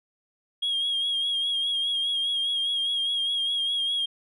sine tone with vibrato, 3270 Hz, G#7, 28 cents flat, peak -22 dBFS, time 0.62-4.06 s, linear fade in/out 10 ms, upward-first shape sine, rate 4.9 Hz, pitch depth 38 cents each way, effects tanh soft clip ceiling -21 dBFS

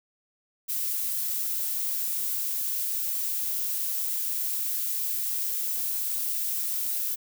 violet noise, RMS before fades -29 dBFS, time 0.68-7.16 s, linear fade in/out 20 ms, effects none

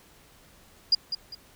sine tone with echo, 4855 Hz, D#8, 43 cents flat, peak -16 dBFS, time 0.92-0.95 s, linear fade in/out 5 ms, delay 200 ms, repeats 2, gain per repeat -10 dB, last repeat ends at 1.35 s, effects pink hiss -56 dBFS RMS until 1.55 s

